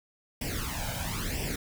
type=noise with flanger; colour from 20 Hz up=pink; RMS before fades=-33 dBFS; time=0.41-1.56 s; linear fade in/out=5 ms; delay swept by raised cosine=0.37 to 1.34 ms; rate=1 Hz; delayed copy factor=+0.8; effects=none